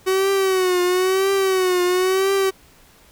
45% pulse tone with vibrato, 374.4 Hz, F#4, 20 cents sharp, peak -16 dBFS, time 0.06-2.51 s, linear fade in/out 20 ms, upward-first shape triangle, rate 0.99 Hz, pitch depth 89 cents each way, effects pink hiss -51 dBFS RMS until 3.11 s

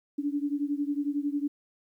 sine beating tone pair, 284.4 / 295.4 Hz, C#4 / D4, +45 / +10 cents, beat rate 11 Hz, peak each -29 / -31 dBFS, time 0.18-1.48 s, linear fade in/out 10 ms, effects 11-bit

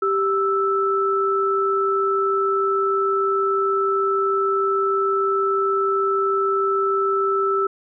sine tone pair together, 392 / 1318.5 Hz, G4 / E6, 0 / 0 cents, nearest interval octave + major sixth, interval 2100 cents, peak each -20 dBFS, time 0.02-7.67 s, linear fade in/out 5 ms, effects none

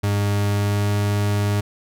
40% pulse tone with pitch glide, 101.8 to 102.57 Hz, G#2 to G#2, -34 to -21 cents, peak -17 dBFS, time 0.03-1.61 s, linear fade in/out 10 ms, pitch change +13 cents, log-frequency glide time 0.46-0.96 s, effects none

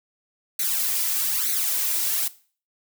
blue noise with flanger, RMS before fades -24 dBFS, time 0.59-2.28 s, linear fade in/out 5 ms, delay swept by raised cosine 0.48 to 2.98 ms, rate 1.1 Hz, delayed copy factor +0.75, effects noise-tail reverb RT60 0.4 s tail -17 dB re dry

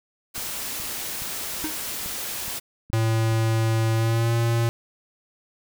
white noise, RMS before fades -31 dBFS, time 0.34-2.6 s, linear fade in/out 20 ms
click train, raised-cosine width 5 ms, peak -28 dBFS, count 8, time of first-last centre 0.38-3.321 s, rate 2.38 Hz
square tone with exponential decay, 311.1 Hz, D#4, in tune, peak -25 dBFS, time 1.64-1.79 s, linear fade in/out 5 ms, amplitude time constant 31 ms
square tone with pitch glide, 112.5 to 116.27 Hz, A2 to A#2, +39 to -4 cents, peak -20 dBFS, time 2.93-4.69 s, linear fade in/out 0 ms, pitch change +57 cents, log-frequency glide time 3.95-4.33 s
effects none

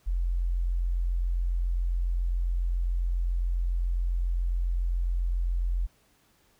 sine tone, 43.65 Hz, F1, in tune, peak -24 dBFS, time 0.06-5.87 s, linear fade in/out 20 ms, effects pink hiss -65 dBFS RMS until 6.59 s

